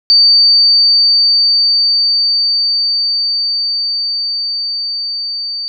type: tone with level ramp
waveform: sine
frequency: 4600 Hz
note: D8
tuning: 37 cents flat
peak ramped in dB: -4 to -18 dBFS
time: 0.1-5.68 s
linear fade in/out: 0 ms
effects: none